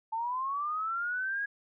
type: linear sweep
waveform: sine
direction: up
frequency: 878 to 1661.2 Hz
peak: -30 dBFS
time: 0.12-1.46 s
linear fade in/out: 10 ms
effects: none